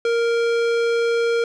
sine tone with tanh clipping, 466.2 Hz, A#4, in tune, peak -19 dBFS, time 0.05-1.44 s, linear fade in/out 2 ms, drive 18 dB, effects none

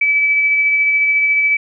sine tone with tremolo, 2300 Hz, D7, 37 cents flat, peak -10 dBFS, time 0.01-1.57 s, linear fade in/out 5 ms, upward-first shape sine, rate 14 Hz, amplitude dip 25%, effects none

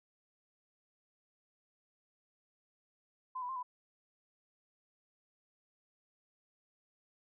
sine tone with pitch steps, 1024 / 987 / 1052 / 994 Hz, C6 / B5 / C6 / B5, -38 / -1 / +9 / +11 cents, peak -37 dBFS, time 3.35-3.63 s, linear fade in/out 10 ms, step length 70 ms, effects none

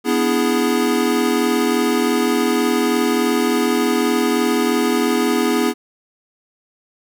square chord, E dominant seventh, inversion second, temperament equal with one note detuned, 246.9 / 290.3 / 329.6 / 415.3 Hz, B3 / D4 / E4 / G#4, 0 / -20 / 0 / 0 cents, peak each -20 / -24 / -22 / -21 dBFS, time 0.04-5.74 s, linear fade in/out 50 ms, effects none

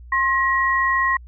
sine tone pair together, 1065.7 / 1900 Hz, C6 / A#6, +31 / +33 cents, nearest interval minor seventh, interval 1002 cents, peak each -19 dBFS, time 0.12-1.17 s, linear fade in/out 5 ms, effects added 60 Hz sine -38 dBFS peak until 1.27 s

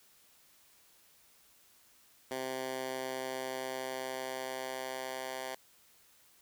10% pulse tone with high-pass filter sweep, 130.5 Hz, C3, 4 cents flat, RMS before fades -39 dBFS, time 2.31-5.55 s, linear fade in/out 2 ms, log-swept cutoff 340 to 630 Hz, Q 0.84, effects white hiss -64 dBFS RMS until 6.41 s

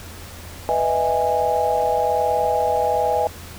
sine chord, E major seventh, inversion second, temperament just, 494.4 / 618.1 / 659.3 / 824.1 Hz, B4 / D#5 / E5 / G#5, +2 / -12 / 0 / -14 cents, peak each -23 / -24 / -24 / -20 dBFS, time 0.69-3.27 s, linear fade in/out 0 ms, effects added 84 Hz sine -39 dBFS peak until 3.58 s + pink hiss -39 dBFS RMS until 3.58 s

